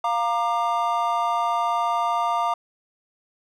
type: chord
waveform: triangle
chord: Bb major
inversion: second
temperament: equal with one note detuned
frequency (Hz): 698.5 / 932.3 / 1193.1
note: F5 / Bb5 / D6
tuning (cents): 0 / 0 / +27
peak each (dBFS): -23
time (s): 0.04-2.54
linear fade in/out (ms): 5
effects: none